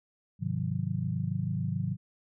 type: chord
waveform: sine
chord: Ab dominant seventh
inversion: none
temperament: equal with one note detuned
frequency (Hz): 103.83 / 130.81 / 155.56 / 182.34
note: Ab2 / C3 / Eb3 / Gb3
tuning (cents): 0 / 0 / 0 / -25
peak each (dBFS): -34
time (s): 0.39-1.97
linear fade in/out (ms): 50
effects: none